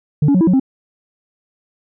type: tone with pitch steps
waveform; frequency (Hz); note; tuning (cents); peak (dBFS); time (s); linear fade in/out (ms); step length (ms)
sine; 149.8 / 282.2 / 183.4 / 327.6 / 182.8 / 265.3; D3 / C#4 / F#3 / E4 / F#3 / C4; +35 / +31 / -15 / -11 / -21 / +24; -7; 0.22-0.598; 5; 63
effects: tanh soft clip ceiling -8 dBFS